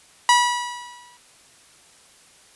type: tone with exponential decay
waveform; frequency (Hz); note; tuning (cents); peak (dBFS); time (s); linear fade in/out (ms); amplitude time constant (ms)
sawtooth; 972; B5; -28; -7; 0.29-1.17; 1; 190
effects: white hiss -52 dBFS RMS until 2.55 s + resampled to 24000 Hz